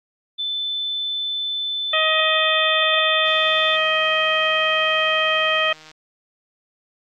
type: tone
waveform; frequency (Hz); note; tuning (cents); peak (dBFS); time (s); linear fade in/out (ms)
sine; 3520; A7; 0; -22; 0.38-3.77; 20
type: harmonic tone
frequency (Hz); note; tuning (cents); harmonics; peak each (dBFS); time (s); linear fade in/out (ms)
630; D#5; +21; 1 / 2 / 3 / 4 / 5; -23 / -23 / -23 / -23 / -23; 1.93-5.73; 5
type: click train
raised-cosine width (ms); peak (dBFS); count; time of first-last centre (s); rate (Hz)
0.2; -27; 415; 3.26-5.914; 156
effects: AAC 48 kbps